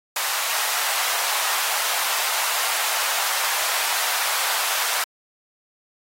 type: high-pass noise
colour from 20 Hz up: pink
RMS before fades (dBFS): -24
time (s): 0.16-5.04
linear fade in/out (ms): 2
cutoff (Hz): 740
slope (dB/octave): 24
effects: AAC 48 kbps